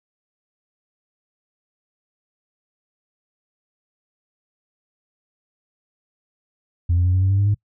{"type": "tone with pitch steps", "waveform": "sine", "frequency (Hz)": [86.3, 88.52, 90.8, 93.14, 95.53, 97.99, 100.52, 103.1], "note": ["F2", "F2", "F#2", "F#2", "G2", "G2", "G2", "G#2"], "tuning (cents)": [-20, 24, -32, 12, -44, 0, 44, -12], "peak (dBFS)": -13, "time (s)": [6.89, 7.546], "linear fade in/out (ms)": 10, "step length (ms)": 82, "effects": ["noise-tail reverb RT60 0.1 s tail -25 dB re dry", "tanh soft clip ceiling -12 dBFS"]}